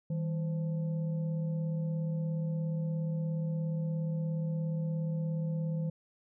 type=tone with frequency modulation; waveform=sine; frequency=160 Hz; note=D#3; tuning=49 cents sharp; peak=-30 dBFS; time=0.1-5.9 s; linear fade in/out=5 ms; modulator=357 Hz; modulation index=0.42; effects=none